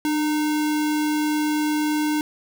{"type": "tone with sample-and-hold", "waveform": "sine", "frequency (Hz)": 301.5, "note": "D4", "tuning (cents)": 46, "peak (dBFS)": -19, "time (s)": [0.05, 2.21], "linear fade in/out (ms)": 0, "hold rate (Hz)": 1225, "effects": []}